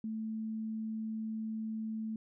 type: tone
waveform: sine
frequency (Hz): 220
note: A3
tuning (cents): 0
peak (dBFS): -35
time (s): 0.04-2.16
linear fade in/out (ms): 2
effects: none